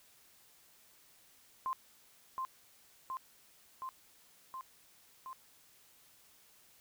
sine tone with echo, 1046.5 Hz, C6, in tune, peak -33 dBFS, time 1.66-1.73 s, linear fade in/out 0 ms, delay 720 ms, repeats 5, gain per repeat -2 dB, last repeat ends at 5.33 s, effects white hiss -64 dBFS RMS until 6.8 s

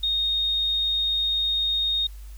sine tone, 3708 Hz, A#7, 10 cents flat, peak -21 dBFS, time 0.03-2.07 s, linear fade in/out 5 ms, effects added 50 Hz sine -37 dBFS peak until 2.37 s + white hiss -55 dBFS RMS until 2.37 s

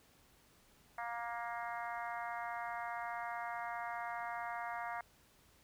harmonic tone, 235.2 Hz, A#3, 16 cents sharp, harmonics 3 / 4 / 5 / 6 / 7 / 8 / 9, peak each -43 / -45 / -47 / -49 / -50 / -51 / -52 dBFS, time 0.98-5.01 s, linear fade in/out 2 ms, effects pink hiss -67 dBFS RMS until 5.63 s

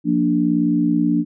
sine chord, Bb major, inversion second, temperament equal, 174.61 / 233.1 / 293.7 Hz, F3 / Bb3 / D4, 0 / 0 / 0 cents, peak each -21 / -20 / -17 dBFS, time 0.04-1.25 s, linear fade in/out 50 ms, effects none

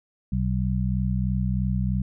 harmonic tone, 63.1 Hz, B1, 38 cents sharp, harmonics 1 / 2 / 3, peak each -26 / -26 / -26 dBFS, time 0.32-2.02 s, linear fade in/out 5 ms, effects none

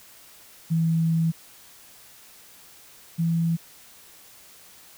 sine tone pair in turn, 163.6 / 166.27 Hz, E3 / E3, -13 / +15 cents, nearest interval unison, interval 28 cents, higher second, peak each -19 / -20 dBFS, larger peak first, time 0.7-1.32 / 3.18-3.57 s, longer first, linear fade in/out 20 ms, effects white hiss -50 dBFS RMS until 4.97 s

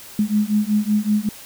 sine beating tone pair, 207.7 / 213 Hz, G#3 / G#3, 0 / +44 cents, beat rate 5.3 Hz, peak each -19 dBFS, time 0.19-1.29 s, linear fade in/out 2 ms, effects white hiss -40 dBFS RMS until 1.45 s

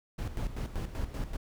brown noise with tremolo, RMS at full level -33 dBFS, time 0.18-1.37 s, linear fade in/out 10 ms, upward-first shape square, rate 5.2 Hz, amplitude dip 65%, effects none

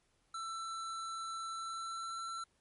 square tone with pitch glide, 1334 to 1344.8 Hz, E6 to E6, +20 to +34 cents, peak -40 dBFS, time 0.34-2.44 s, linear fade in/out 5 ms, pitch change +14 cents, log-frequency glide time 1.53-2.18 s, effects pink hiss -75 dBFS RMS until 2.6 s + MP3 48 kbps

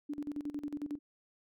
sine tone with tremolo, 291.8 Hz, D4, 11 cents flat, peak -34 dBFS, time 0.09-0.99 s, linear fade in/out 10 ms, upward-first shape square, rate 11 Hz, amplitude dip 80%, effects none

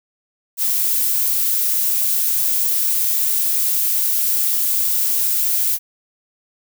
violet noise, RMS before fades -18 dBFS, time 0.57-5.79 s, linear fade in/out 50 ms, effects none

